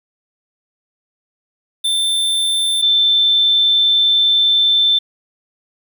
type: tone pair in turn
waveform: square / sine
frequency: 3558 / 3545 Hz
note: A7 / A7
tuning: +19 / +12 cents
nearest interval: unison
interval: 7 cents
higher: first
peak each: -15 / -10 dBFS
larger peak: second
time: 1.84-2.82 / 2.82-4.99 s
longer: second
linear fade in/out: 10 ms
effects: 8-bit